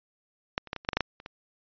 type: clicks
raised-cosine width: 0.3 ms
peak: -10 / -28 / -15 / -19 / -29 / -7 / -15 / -7 / -9 / -30 / -23 dBFS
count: 11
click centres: 0.579 / 0.673 / 0.731 / 0.763 / 0.849 / 0.889 / 0.932 / 0.97 / 1.007 / 1.201 / 1.261 s
effects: resampled to 11025 Hz